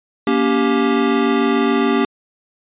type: chord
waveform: square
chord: G diminished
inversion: first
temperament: just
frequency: 235.2 / 282.2 / 392 Hz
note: Bb3 / Db4 / G4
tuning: +16 / +31 / 0 cents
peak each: -19 dBFS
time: 0.27-2.05 s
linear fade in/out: 2 ms
effects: resampled to 8000 Hz